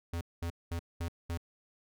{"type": "tone bursts", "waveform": "square", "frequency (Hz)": 84.8, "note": "E2", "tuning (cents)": 50, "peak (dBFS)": -34, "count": 5, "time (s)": [0.13, 1.375], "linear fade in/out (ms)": 5, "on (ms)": 81, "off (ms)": 210, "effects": []}